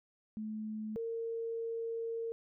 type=tone pair in turn; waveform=sine; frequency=216 / 457.7 Hz; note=A3 / A#4; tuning=-32 / -32 cents; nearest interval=octave + minor second; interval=1300 cents; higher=second; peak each=-37 / -35 dBFS; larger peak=second; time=0.37-0.96 / 0.96-2.32 s; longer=second; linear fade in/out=0 ms; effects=none